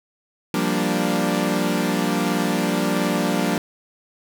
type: chord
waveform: sawtooth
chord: G minor seventh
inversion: third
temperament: equal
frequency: 174.61 / 196 / 233.1 / 293.7 Hz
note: F3 / G3 / Bb3 / D4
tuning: 0 / 0 / 0 / 0 cents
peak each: -21 dBFS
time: 0.54-3.58 s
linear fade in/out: 2 ms
effects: none